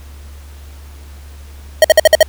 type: tone bursts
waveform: square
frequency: 629 Hz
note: D#5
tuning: 19 cents sharp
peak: -3 dBFS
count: 6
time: 1.82-2.229 s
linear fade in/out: 2 ms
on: 24 ms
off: 53 ms
effects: added 71 Hz sine -32 dBFS peak until 2.28 s + pink hiss -44 dBFS RMS until 2.28 s